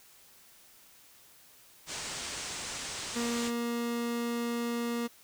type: low-pass noise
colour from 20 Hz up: white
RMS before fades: -39 dBFS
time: 1.86-3.52 s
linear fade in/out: 50 ms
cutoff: 8600 Hz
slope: 48 dB/octave
type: tone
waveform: 30% pulse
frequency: 236.1 Hz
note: A#3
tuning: 22 cents sharp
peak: -28 dBFS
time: 3.15-5.08 s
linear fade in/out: 20 ms
effects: white hiss -58 dBFS RMS until 5.23 s